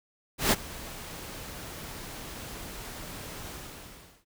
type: noise with ADSR envelope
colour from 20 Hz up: pink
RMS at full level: -21 dBFS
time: 0.38-4.25 s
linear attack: 140 ms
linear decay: 31 ms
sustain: -20 dB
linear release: 750 ms
effects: none